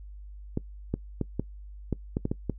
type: clicks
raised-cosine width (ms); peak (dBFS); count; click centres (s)
3; -14; 9; 0.574 / 0.94 / 1.213 / 1.396 / 1.927 / 2.169 / 2.254 / 2.315 / 2.497
effects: noise-tail reverb RT60 0.1 s tail -22 dB re dry + added 50 Hz sine -41 dBFS peak until 2.58 s